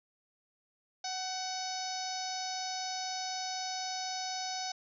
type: harmonic tone with a mistuned harmonic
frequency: 746 Hz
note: F#5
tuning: 14 cents sharp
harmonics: 1 / 2 / 3 / 4 / 5 / 6 / 7 / 8 / 9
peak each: -38 / -48 / -49 / -52 / -45 / -44 / -42 / -43 / -54 dBFS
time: 1.04-4.72 s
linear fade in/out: 5 ms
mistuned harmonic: 2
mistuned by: +26 cents
effects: none